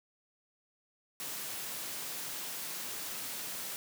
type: high-pass noise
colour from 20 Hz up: white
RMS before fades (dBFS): -40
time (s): 1.2-3.76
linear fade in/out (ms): 0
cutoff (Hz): 110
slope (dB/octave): 48
effects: none